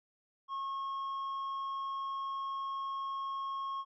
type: tone with tanh clipping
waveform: sine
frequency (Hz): 1088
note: C#6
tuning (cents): -33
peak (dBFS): -36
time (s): 0.48-3.85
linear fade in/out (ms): 50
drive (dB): 4
effects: none